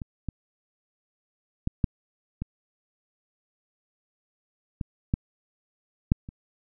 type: clicks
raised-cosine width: 5 ms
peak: -22 / -18 / -13 / -9 / -18 / -17 / -10 / -6 / -26 dBFS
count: 9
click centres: 0.018 / 0.287 / 1.674 / 1.842 / 2.42 / 4.812 / 5.139 / 6.119 / 6.289 s
effects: none